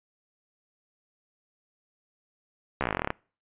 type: slowing click train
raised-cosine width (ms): 0.5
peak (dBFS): -11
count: 15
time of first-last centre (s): 2.81-3.104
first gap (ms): 14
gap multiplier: 1.06
effects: noise-tail reverb RT60 0.4 s tail -26 dB re dry + resampled to 8000 Hz